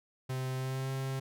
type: tone with pitch glide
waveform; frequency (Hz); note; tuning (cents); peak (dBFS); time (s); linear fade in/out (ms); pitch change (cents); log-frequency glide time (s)
45% pulse; 130 to 133.5; C3 to C3; -11 to +35; -33; 0.29-1.2; 10; +46; 0.55-0.9
effects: none